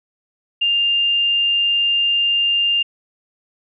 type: tone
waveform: sine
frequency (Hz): 2801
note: F7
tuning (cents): +4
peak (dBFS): -14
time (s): 0.61-2.83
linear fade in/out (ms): 10
effects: none